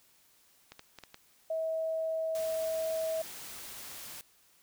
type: clicks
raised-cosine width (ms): 0.2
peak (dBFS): -29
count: 5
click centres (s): 0.72 / 0.794 / 0.987 / 1.037 / 1.144
type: tone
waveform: sine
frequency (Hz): 644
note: E5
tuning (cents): -41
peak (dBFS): -30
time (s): 1.5-3.22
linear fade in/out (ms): 5
type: noise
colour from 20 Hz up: white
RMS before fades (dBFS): -45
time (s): 2.35-4.21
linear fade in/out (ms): 0
effects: white hiss -65 dBFS RMS until 4.62 s